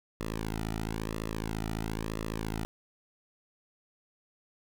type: tone with flanger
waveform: sawtooth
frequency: 54.5 Hz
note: A1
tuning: 16 cents flat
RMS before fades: -35 dBFS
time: 0.2-2.65 s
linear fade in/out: 0 ms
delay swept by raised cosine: 1.3 to 1.87 ms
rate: 1 Hz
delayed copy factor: -0.9
effects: none